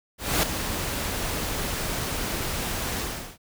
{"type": "noise with ADSR envelope", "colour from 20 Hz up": "pink", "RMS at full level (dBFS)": -20, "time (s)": [0.18, 3.38], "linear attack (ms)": 250, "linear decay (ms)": 5, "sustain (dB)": -9, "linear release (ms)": 380, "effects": []}